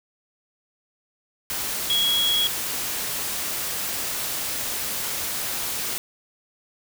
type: tone in noise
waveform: sine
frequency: 3322 Hz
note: G#7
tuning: in tune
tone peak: -19 dBFS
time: 1.9-2.47 s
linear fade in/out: 0 ms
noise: white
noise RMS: -28 dBFS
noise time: 1.5-5.98 s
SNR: +6 dB
effects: none